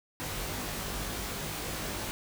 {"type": "noise with comb filter", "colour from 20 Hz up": "pink", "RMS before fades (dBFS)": -36, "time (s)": [0.2, 2.11], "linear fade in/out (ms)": 0, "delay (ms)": 20, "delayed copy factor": 0.8, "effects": []}